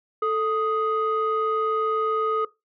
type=tone pair together; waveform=sine; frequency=440 / 1247.8 Hz; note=A4 / D#6; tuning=0 / +5 cents; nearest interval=octave + tritone; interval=1805 cents; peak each=-22 dBFS; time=0.22-2.45 s; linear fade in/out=5 ms; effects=noise-tail reverb RT60 0.2 s tail -19 dB re dry + tanh soft clip ceiling -16 dBFS